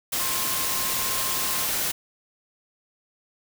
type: tone in noise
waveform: sine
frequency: 1060 Hz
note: C6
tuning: 22 cents sharp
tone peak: -35 dBFS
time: 0.19-1.66 s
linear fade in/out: 10 ms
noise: white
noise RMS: -26 dBFS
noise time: 0.12-1.92 s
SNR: -12 dB
effects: none